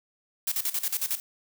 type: noise with tremolo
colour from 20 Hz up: blue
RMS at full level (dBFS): -27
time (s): 0.47-1.2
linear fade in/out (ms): 5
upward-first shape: square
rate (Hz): 11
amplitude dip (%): 80
effects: none